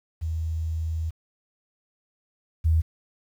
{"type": "tone pair in turn", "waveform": "sine", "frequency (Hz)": [80.7, 80.38], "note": ["E2", "E2"], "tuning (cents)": [-36, -43], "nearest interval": "unison", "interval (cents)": 7, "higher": "first", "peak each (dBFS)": [-25, -17], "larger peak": "second", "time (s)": [[0.21, 1.11], [2.64, 2.82]], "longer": "first", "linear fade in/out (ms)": 20, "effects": ["9-bit"]}